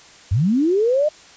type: linear sweep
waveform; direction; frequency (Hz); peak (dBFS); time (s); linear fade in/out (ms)
sine; up; 81.1 to 622.3; -14; 0.31-1.09; 10
effects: white hiss -45 dBFS RMS until 1.36 s + resampled to 16000 Hz